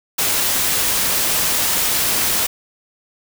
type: noise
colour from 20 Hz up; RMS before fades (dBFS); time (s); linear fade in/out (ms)
white; -18; 0.18-2.47; 10
effects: none